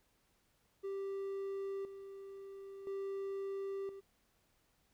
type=tone with tremolo; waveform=triangle; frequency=392 Hz; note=G4; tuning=in tune; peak=-36 dBFS; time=0.83-4.01 s; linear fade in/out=20 ms; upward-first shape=square; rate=0.49 Hz; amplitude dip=65%; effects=pink hiss -75 dBFS RMS until 4.93 s